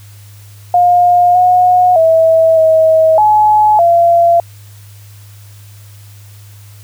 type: tone with pitch steps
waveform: sine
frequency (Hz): 710 / 725 / 650 / 640 / 850 / 684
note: F5 / F#5 / E5 / D#5 / G#5 / F5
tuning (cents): +28 / -35 / -24 / +49 / +40 / -36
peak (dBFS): -5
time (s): 0.74-4.4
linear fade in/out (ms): 2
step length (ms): 610
effects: added 102 Hz sine -34 dBFS peak until 6.83 s + white hiss -44 dBFS RMS until 6.83 s